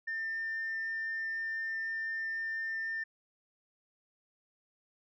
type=tone; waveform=sine; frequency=1799 Hz; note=A6; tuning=38 cents sharp; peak=-32 dBFS; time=0.07-3.04 s; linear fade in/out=10 ms; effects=tanh soft clip ceiling -30 dBFS